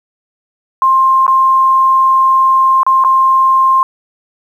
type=tone with dropouts; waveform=sine; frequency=1057 Hz; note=C6; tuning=17 cents sharp; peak=-6 dBFS; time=0.82-3.83 s; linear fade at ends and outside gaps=1 ms; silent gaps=1.266-1.279 / 2.832-2.865 / 3.039-3.047 s; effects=7-bit